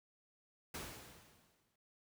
pink noise with exponential decay, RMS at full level -43 dBFS, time 0.74-1.76 s, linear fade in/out 5 ms, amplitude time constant 220 ms, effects high-pass 60 Hz 12 dB/octave

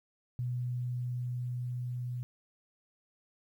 sine tone with level ramp, 123.47 Hz, B2, in tune, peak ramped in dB -31 to -34 dBFS, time 0.39-2.23 s, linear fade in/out 0 ms, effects 11-bit

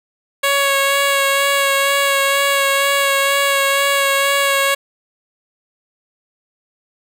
10% pulse tone with vibrato, 555 Hz, C#5, 2 cents sharp, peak -5 dBFS, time 0.43-4.75 s, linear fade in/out 10 ms, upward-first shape sine, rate 2.1 Hz, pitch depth 15 cents each way, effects none

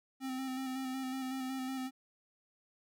square tone with vibrato, 261.6 Hz, C4, in tune, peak -37 dBFS, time 0.2-1.91 s, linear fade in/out 50 ms, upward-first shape square, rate 5.4 Hz, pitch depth 22 cents each way, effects none

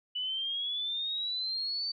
sine exponential sweep, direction up, 2960 to 4591 Hz, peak -31 dBFS, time 0.15-1.92 s, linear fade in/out 10 ms, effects none

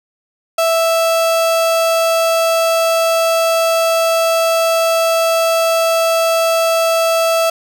35% pulse tone, 659.3 Hz, E5, in tune, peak -10 dBFS, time 0.58-7.5 s, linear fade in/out 5 ms, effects none

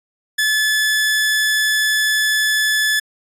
sawtooth tone, 1728 Hz, A6, 32 cents flat, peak -11 dBFS, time 0.38-3 s, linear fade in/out 10 ms, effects resampled to 32000 Hz

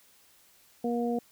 harmonic tone, 237.7 Hz, A#3, 34 cents sharp, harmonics 1 / 2 / 3, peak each -29 / -31 / -35 dBFS, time 0.84-1.19 s, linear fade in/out 5 ms, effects white hiss -61 dBFS RMS until 1.31 s

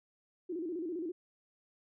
sine tone with vibrato, 338.9 Hz, E4, 48 cents sharp, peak -35 dBFS, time 0.49-1.12 s, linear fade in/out 10 ms, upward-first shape square, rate 15 Hz, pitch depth 110 cents each way, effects none

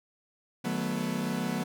40% pulse chord, B dominant seventh, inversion first, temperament equal with one note detuned, 152.36 / 185 / 220 / 246.9 Hz, D#3 / F#3 / A3 / B3, -36 / 0 / 0 / 0 cents, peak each -37 / -33 / -34 / -33 dBFS, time 0.64-1.64 s, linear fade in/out 10 ms, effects none

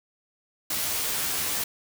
white noise with comb filter, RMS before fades -28 dBFS, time 0.7-1.64 s, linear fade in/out 5 ms, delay 13 ms, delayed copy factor +0.75, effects none

